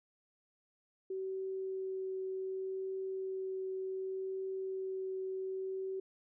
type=tone with vibrato; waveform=sine; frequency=380 Hz; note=F#4; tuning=46 cents sharp; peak=-36 dBFS; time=1.1-6 s; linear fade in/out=5 ms; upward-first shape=triangle; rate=0.67 Hz; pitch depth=8 cents each way; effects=none